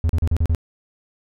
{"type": "tone bursts", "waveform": "triangle", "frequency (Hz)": 81.5, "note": "E2", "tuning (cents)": -19, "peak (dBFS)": -13, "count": 6, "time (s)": [0.04, 0.548], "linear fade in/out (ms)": 0, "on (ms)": 53, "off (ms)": 38, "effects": []}